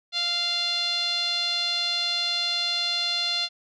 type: tone with low-pass filter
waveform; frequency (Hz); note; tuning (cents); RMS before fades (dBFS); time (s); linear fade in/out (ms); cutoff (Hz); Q
5% pulse; 696; F5; -6; -26; 0.12-3.49; 50; 3900; 8.1
effects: none